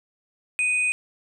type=tone pair together; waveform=sine; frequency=2489 / 8372 Hz; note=D#7 / C9; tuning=0 / 0 cents; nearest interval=octave + major sixth; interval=2100 cents; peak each=-20 / -31 dBFS; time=0.59-0.92 s; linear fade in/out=0 ms; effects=none